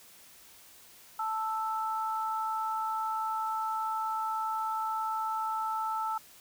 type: tone pair together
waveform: sine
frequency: 880 / 1318.5 Hz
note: A5 / E6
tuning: 0 / 0 cents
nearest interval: perfect fifth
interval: 700 cents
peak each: -32 / -33 dBFS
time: 1.19-6.18 s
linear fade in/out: 5 ms
effects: white hiss -55 dBFS RMS until 6.4 s